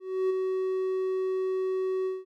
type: tone with ADSR envelope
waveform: triangle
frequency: 375.9 Hz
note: F#4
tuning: 27 cents sharp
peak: -20 dBFS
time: 0-2.25 s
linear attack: 300 ms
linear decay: 12 ms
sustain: -4 dB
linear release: 190 ms
effects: none